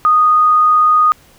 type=tone; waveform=sine; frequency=1238 Hz; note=D#6; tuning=9 cents flat; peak=-7 dBFS; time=0.05-1.12 s; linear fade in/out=0 ms; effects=pink hiss -47 dBFS RMS until 1.38 s